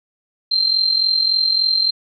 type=tone with amplitude modulation; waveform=sine; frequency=4148 Hz; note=C8; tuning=16 cents flat; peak=-11 dBFS; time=0.51-1.91 s; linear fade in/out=10 ms; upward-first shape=sine; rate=43.5 Hz; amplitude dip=65%; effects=none